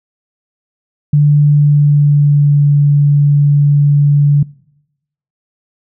sine tone with pitch glide, 146.83 to 144.47 Hz, D3 to D3, 0 to -28 cents, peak -5 dBFS, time 1.13-4.43 s, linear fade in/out 5 ms, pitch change -28 cents, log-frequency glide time 1.43-2.68 s, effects noise-tail reverb RT60 0.9 s tail -24 dB re dry

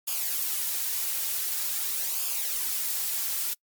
blue noise with flanger, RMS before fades -29 dBFS, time 0.07-3.54 s, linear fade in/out 10 ms, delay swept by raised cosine 0.5 to 4.1 ms, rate 0.46 Hz, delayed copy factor -0.55, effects noise-tail reverb RT60 0.1 s tail -26 dB re dry + MP3 96 kbps

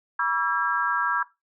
sine tone cluster, 968 / 1137 / 1344 / 1622 Hz, B5 / C#6 / E6 / G#6, -35 / +44 / +33 / -41 cents, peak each -28 / -28 / -27 / -26 dBFS, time 0.19-1.23 s, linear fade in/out 5 ms, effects noise-tail reverb RT60 0.2 s tail -17 dB re dry

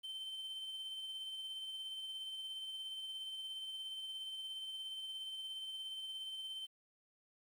triangle tone with tremolo, 3096 Hz, G7, 22 cents flat, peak -40 dBFS, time 0.03-6.67 s, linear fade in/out 20 ms, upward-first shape sine, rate 17 Hz, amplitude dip 30%, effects 11-bit

